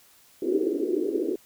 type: band-pass noise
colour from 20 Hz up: pink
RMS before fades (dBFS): -26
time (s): 0.42-1.36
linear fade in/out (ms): 2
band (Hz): 310 to 420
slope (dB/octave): 48
effects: white hiss -57 dBFS RMS until 1.45 s